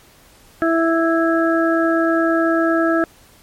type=harmonic tone; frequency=329.6 Hz; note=E4; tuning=in tune; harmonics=1 / 2 / 4 / 5; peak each=-16 / -19 / -22 / -23 dBFS; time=0.62-3.04 s; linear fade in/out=0 ms; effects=pink hiss -49 dBFS RMS until 3.42 s + MP3 64 kbps